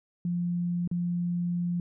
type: tone with dropouts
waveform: sine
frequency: 174.61 Hz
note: F3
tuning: in tune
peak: -26 dBFS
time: 0.25-1.8 s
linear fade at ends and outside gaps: 2 ms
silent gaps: 0.876-0.913 s
effects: none